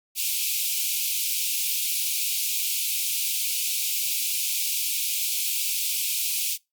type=high-pass noise; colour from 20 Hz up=white; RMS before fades=-26 dBFS; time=0.15-6.58 s; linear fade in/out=50 ms; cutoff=2300 Hz; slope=96 dB/octave; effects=noise-tail reverb RT60 0.2 s tail -23 dB re dry + Opus 48 kbps